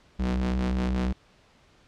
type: ring-modulated tone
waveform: 45% pulse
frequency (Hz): 62.1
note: B1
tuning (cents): +10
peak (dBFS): -21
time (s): 0.19-1.13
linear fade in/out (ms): 10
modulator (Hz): 127
effects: pink hiss -59 dBFS RMS until 1.87 s + low-pass 5000 Hz 12 dB/octave